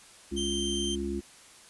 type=harmonic tone; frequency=69.2 Hz; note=C#2; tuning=2 cents flat; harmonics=1 / 3 / 4 / 5; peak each=-37 / -35 / -38 / -33 dBFS; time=0.31-1.21 s; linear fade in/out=20 ms
type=tone; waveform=sawtooth; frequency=3136 Hz; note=G7; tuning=in tune; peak=-28 dBFS; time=0.36-0.96 s; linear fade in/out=20 ms
effects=white hiss -53 dBFS RMS until 1.69 s + resampled to 24000 Hz